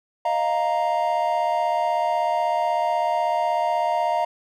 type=chord; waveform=triangle; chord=Eb suspended second; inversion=none; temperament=equal; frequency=622.3 / 698.5 / 932.3 Hz; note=Eb5 / F5 / Bb5; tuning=0 / 0 / 0 cents; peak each=-24 / -21 / -22 dBFS; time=0.25-4.25 s; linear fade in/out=5 ms; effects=none